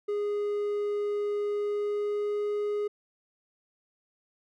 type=tone with pitch glide; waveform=triangle; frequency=412.6 to 415 Hz; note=G#4 to G#4; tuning=-11 to -1 cents; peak=-25 dBFS; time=0.08-2.88 s; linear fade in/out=10 ms; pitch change=+10 cents; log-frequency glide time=1.48-2.49 s; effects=none